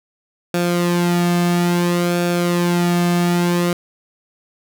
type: tone with flanger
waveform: sawtooth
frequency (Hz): 174.61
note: F3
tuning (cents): 0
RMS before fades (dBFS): -17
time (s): 0.54-3.73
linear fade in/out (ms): 2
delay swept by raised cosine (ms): 0.99 to 2.09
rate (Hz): 0.59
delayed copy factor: -0.6
effects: none